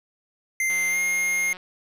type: tone with pitch glide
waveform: square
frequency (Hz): 2088 to 2132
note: C7 to C7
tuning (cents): -4 to +32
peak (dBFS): -22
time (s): 0.6-1.53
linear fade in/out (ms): 2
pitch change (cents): +36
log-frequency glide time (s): 0.88-0.99
type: click train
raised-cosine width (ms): 0.3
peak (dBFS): -25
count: 160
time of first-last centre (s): 0.7-1.569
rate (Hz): 183
effects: none